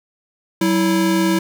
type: tone pair together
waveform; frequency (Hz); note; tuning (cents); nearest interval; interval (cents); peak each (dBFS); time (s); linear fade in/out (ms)
square; 188.56 / 327.5; F#3 / E4; +33 / -11; minor seventh; 956; -19 / -17; 0.61-1.39; 5
effects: none